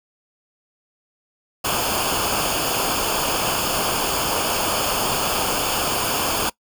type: noise with comb filter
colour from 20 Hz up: pink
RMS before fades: -22 dBFS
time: 1.64-6.5 s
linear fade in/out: 10 ms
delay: 0.51 ms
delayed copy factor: -0.75
effects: noise-tail reverb RT60 0.1 s tail -22 dB re dry